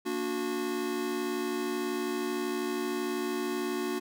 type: chord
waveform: square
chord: Bb augmented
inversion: none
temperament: just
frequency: 233.1 / 291.4 / 364.2 Hz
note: Bb3 / D4 / F#4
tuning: 0 / -13 / -27 cents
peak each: -38 / -36 / -33 dBFS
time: 0.05-4 s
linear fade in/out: 20 ms
effects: none